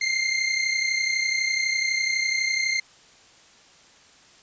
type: tone pair together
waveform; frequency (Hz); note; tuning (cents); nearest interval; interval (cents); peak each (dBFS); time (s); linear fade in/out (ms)
sawtooth; 2093 / 2125; C7 / C7; 0 / +26; unison; 26; -20 / -23; 0.01-2.8; 5
effects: white hiss -53 dBFS RMS until 4.42 s + resampled to 16000 Hz